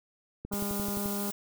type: click train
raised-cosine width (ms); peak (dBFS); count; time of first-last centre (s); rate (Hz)
3; -25; 8; 0.45-1.059; 11.5
type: harmonic tone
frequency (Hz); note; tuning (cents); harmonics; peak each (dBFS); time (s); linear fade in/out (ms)
202.6; G#3; -43; 1 / 2 / 3 / 4 / 5 / 6 / 7; -33 / -39 / -43 / -45 / -47 / -49 / -50; 0.51-1.31; 10
type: noise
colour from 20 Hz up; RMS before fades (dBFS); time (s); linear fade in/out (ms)
blue; -37; 0.52-1.32; 10
effects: none